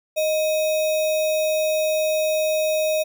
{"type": "tone with sample-and-hold", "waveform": "sine", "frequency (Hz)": 622.3, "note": "D#5", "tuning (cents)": 0, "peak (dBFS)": -18, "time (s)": [0.16, 3.04], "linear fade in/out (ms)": 20, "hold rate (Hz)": 3150, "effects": []}